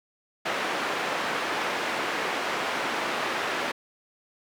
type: band-pass noise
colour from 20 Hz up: white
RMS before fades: -29 dBFS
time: 0.45-3.72 s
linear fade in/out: 10 ms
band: 270 to 1900 Hz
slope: 12 dB/octave
effects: none